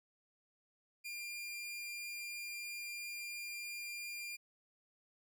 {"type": "tone", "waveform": "sawtooth", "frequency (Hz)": 2399, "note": "D7", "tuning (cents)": 36, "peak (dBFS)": -39, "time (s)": [1.04, 4.37], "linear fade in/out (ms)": 20, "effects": []}